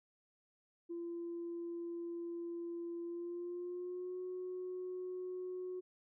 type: tone with pitch glide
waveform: sine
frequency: 341.4 to 365.9 Hz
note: F4 to F#4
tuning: -39 to -19 cents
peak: -39 dBFS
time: 0.89-5.81 s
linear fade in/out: 20 ms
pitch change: +120 cents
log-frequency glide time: 3.03-4.2 s
effects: tanh soft clip ceiling -36 dBFS